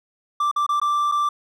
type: tone with dropouts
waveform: triangle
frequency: 1174.7 Hz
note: D6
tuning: in tune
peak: -16 dBFS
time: 0.4-1.29 s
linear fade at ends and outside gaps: 5 ms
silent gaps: 0.514-0.561 / 0.665-0.69 / 0.8-0.815 / 1.116-1.12 s
effects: none